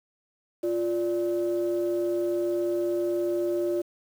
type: tone pair together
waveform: sine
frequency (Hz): 349.2 / 585.5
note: F4 / D5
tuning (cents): 0 / -5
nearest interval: major sixth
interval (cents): 895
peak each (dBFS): -24 / -29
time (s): 0.63-3.82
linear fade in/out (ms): 10
effects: tanh soft clip ceiling -18 dBFS + 8-bit